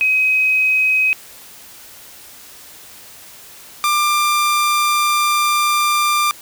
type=tone pair in turn; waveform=sine / sawtooth; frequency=2530 / 1190.6 Hz; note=D#7 / D6; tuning=+28 / +23 cents; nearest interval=octave + minor second; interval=1305 cents; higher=first; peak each=-12 / -10 dBFS; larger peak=second; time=0.01-1.13 / 3.84-6.31 s; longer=second; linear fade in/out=0 ms; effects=white hiss -40 dBFS RMS until 6.41 s